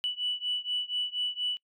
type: beating tone pair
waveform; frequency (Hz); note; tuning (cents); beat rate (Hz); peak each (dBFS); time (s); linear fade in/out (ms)
sine; 2960 / 2964.2; F#7 / F#7; 0 / +2; 4.2; -31 / -32; 0.04-1.57; 0
effects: noise-tail reverb RT60 0.1 s tail -26 dB re dry + tanh soft clip ceiling -21 dBFS